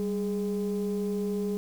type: tone pair together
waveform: sine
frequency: 196 / 415.3 Hz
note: G3 / G#4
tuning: 0 / 0 cents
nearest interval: octave + minor second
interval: 1300 cents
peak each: -28 / -29 dBFS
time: 0-1.57 s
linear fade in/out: 0 ms
effects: tanh soft clip ceiling -22 dBFS + 8-bit